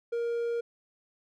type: tone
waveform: triangle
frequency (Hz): 469.3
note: A#4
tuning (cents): +12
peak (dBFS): -26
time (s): 0.12-0.61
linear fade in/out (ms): 10
effects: none